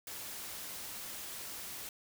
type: noise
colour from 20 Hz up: white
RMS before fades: -44 dBFS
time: 0.07-1.89 s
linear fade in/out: 2 ms
effects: none